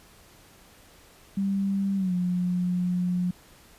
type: tone with pitch glide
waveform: sine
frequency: 196.4 to 179.06 Hz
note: G3 to F3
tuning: +4 to +44 cents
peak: -23 dBFS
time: 1.37-3.31 s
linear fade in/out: 5 ms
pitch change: -160 cents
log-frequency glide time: 1.96-2.13 s
effects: pink hiss -54 dBFS RMS until 3.78 s + resampled to 32000 Hz